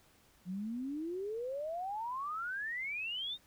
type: exponential sweep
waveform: sine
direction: up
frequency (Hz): 174.61 to 3749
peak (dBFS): -36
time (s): 0.45-3.38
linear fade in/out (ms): 50
effects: pink hiss -66 dBFS RMS until 3.46 s